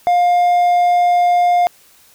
triangle tone, 707 Hz, F5, 21 cents sharp, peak -8 dBFS, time 0.07-1.67 s, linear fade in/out 0 ms, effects white hiss -49 dBFS RMS until 2.14 s

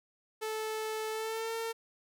sawtooth tone with pitch glide, 436.5 to 454 Hz, A4 to A#4, -14 to -46 cents, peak -30 dBFS, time 0.41-1.73 s, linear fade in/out 20 ms, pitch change +68 cents, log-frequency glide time 1.1-1.53 s, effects none

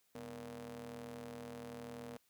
sawtooth ring-modulated tone, 112.5 Hz, A2, 39 cents sharp, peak -39 dBFS, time 0.15-2.17 s, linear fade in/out 0 ms, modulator 358 Hz, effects white hiss -75 dBFS RMS until 2.29 s + high-pass 60 Hz 12 dB/octave

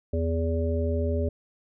harmonic tone, 82.41 Hz, E2, in tune, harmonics 1 / 3 / 5 / 7, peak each -25 / -32 / -31 / -32 dBFS, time 0.13-1.29 s, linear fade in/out 5 ms, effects none

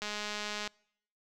click train, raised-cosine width 0.2 ms, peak -20 dBFS, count 138, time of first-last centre 0.02-0.676 s, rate 209 Hz, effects noise-tail reverb RT60 0.7 s tail -26 dB re dry

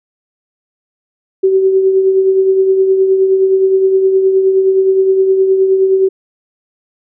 sine tone with tremolo, 382.3 Hz, G4, 43 cents flat, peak -5 dBFS, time 1.43-6.09 s, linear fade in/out 10 ms, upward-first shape triangle, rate 9.6 Hz, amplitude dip 50%, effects none

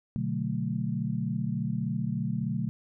sine chord, B minor seventh, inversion none, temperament equal, 123.47 / 146.83 / 185 / 220 Hz, B2 / D3 / F#3 / A3, 0 / 0 / 0 / 0 cents, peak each -33 dBFS, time 0.16-2.69 s, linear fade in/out 0 ms, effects none

